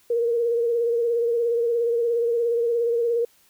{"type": "tone with vibrato", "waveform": "sine", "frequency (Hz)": 468.9, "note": "A#4", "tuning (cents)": 10, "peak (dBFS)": -19, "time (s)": [0.1, 3.25], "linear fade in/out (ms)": 5, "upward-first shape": "sine", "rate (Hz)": 17, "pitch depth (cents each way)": 37, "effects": ["white hiss -59 dBFS RMS until 3.49 s"]}